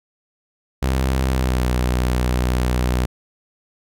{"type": "tone with pitch glide", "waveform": "sawtooth", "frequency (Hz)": [65.41, 61.99], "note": ["C2", "B1"], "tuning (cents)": [0, 7], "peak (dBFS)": -13, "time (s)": [0.82, 3.06], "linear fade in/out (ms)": 10, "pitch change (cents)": -93, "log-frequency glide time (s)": [1.27, 1.63], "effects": []}